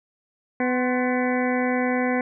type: harmonic tone with a mistuned harmonic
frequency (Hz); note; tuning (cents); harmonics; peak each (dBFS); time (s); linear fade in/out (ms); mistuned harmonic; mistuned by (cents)
250.6; B3; +25; 1 / 2 / 3 / 4 / 6 / 7 / 8 / 9; -23 / -26 / -29 / -34 / -34 / -34 / -31 / -36; 0.6-2.21; 2; 4; +72
effects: none